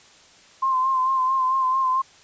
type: tone with vibrato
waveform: sine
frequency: 1046 Hz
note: C6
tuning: 1 cent flat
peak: -18 dBFS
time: 0.62-2.02 s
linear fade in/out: 10 ms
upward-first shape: sine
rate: 4.5 Hz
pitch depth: 38 cents each way
effects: white hiss -51 dBFS RMS until 2.23 s + resampled to 16000 Hz